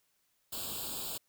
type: noise with comb filter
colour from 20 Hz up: white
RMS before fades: -39 dBFS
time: 0.52-1.18 s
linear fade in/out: 10 ms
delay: 0.25 ms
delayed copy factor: +1
effects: white hiss -75 dBFS RMS until 1.28 s